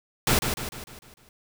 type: noise with echo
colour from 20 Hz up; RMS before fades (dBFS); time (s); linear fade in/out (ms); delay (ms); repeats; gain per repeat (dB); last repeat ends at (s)
pink; -21; 0.27-0.39; 2; 150; 6; -6; 1.29
effects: none